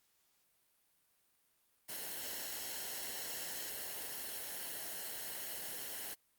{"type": "noise with comb filter", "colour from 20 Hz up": "white", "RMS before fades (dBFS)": -43, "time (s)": [1.88, 6.15], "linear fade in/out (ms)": 20, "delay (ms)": 0.83, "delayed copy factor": -0.55, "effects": ["white hiss -75 dBFS RMS until 6.38 s", "Opus 48 kbps"]}